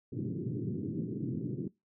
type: band-pass noise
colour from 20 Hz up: pink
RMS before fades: -36 dBFS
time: 0.12-1.68 s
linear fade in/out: 5 ms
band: 110 to 380 Hz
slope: 48 dB/octave
effects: noise-tail reverb RT60 0.2 s tail -22 dB re dry